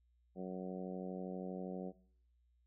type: harmonic tone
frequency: 92.5 Hz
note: F#2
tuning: in tune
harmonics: 2 / 3 / 4 / 5 / 6 / 7 / 8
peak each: -43 / -50 / -48 / -49 / -50 / -55 / -54 dBFS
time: 0.35-1.93 s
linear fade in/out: 50 ms
effects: noise-tail reverb RT60 0.6 s tail -20 dB re dry + added 60 Hz sine -70 dBFS peak until 2.66 s